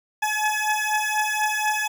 20% pulse beating tone pair, 850 / 854.1 Hz, G#5 / G#5, +40 / +48 cents, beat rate 4.1 Hz, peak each -19 / -20 dBFS, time 0.22-1.88 s, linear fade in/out 10 ms, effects none

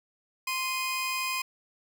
sawtooth tone pair together, 1044 / 2483 Hz, C6 / D#7, -4 / -4 cents, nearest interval octave + minor third, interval 1500 cents, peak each -28 / -28 dBFS, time 0.47-1.42 s, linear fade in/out 5 ms, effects none

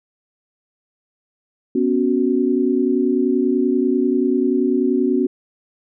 sine chord, B suspended second, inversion none, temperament equal, 246.9 / 277.2 / 370 Hz, B3 / C#4 / F#4, 0 / 0 / 0 cents, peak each -19 dBFS, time 1.75-5.27 s, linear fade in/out 5 ms, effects none

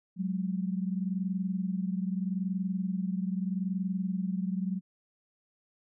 sine tone pair together, 184.2 / 205 Hz, F#3 / G#3, -7 / -22 cents, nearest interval major second, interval 185 cents, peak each -30 / -34 dBFS, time 0.16-4.81 s, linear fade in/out 50 ms, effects none

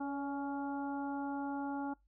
harmonic tone with a mistuned harmonic, 280 Hz, C#4, 18 cents sharp, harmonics 1 / 2 / 3 / 4 / 5, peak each -37 / -49 / -41 / -52 / -50 dBFS, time 0-1.94 s, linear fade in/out 10 ms, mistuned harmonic 2, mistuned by +32 cents, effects noise-tail reverb RT60 0.2 s tail -23 dB re dry + added 50 Hz sine -68 dBFS peak until 2.07 s

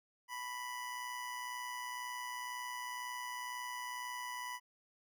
25% pulse tone with amplitude modulation, 987.8 Hz, B5, in tune, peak -35 dBFS, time 0.28-4.6 s, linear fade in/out 50 ms, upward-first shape sine, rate 122 Hz, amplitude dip 45%, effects none

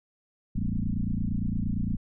sine tone with frequency modulation, 104.8 Hz, G#2, 16 cents sharp, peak -25 dBFS, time 0.55-1.97 s, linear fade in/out 10 ms, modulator 28.7 Hz, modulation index 4.6, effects none

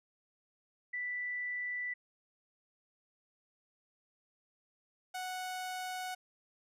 sine / sawtooth tone pair in turn, 1975.5 / 738.6 Hz, B6 / F#5, 0 / -3 cents, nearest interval octave + perfect fourth, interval 1703 cents, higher first, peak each -35 / -34 dBFS, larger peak second, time 0.93-1.94 / 5.14-6.15 s, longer neither, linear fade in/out 10 ms, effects resampled to 32000 Hz

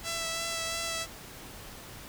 5% pulse tone with vibrato, 663 Hz, E5, 10 cents sharp, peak -20 dBFS, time 0.03-1.07 s, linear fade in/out 50 ms, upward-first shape sine, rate 2.9 Hz, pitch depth 16 cents each way, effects pink hiss -46 dBFS RMS until 2.08 s

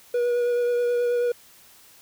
triangle tone with vibrato, 483.2 Hz, B4, 38 cents flat, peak -18 dBFS, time 0.14-1.32 s, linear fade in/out 5 ms, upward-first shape triangle, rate 9.3 Hz, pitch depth 18 cents each way, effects white hiss -52 dBFS RMS until 2.01 s

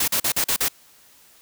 white noise bursts, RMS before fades -21 dBFS, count 6, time 0-0.684 s, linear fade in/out 5 ms, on 79 ms, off 42 ms, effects white hiss -53 dBFS RMS until 1.41 s

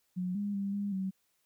sine tone with pitch steps, 181.6 / 203.7 / 198.2 / 202.3 / 190.3 Hz, F#3 / G#3 / G3 / G#3 / F#3, -32 / -33 / +19 / -45 / +49 cents, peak -31 dBFS, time 0.16-1.11 s, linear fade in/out 20 ms, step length 190 ms, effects white hiss -75 dBFS RMS until 1.45 s

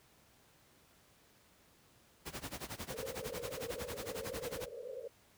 pink noise with tremolo, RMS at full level -41 dBFS, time 2.25-4.66 s, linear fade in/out 20 ms, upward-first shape sine, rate 11 Hz, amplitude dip 90%
white band-pass noise, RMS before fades -45 dBFS, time 2.9-5.08 s, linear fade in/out 5 ms, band 440 to 550 Hz, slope 96 dB/octave
effects pink hiss -66 dBFS RMS until 5.37 s + high-pass 60 Hz 12 dB/octave

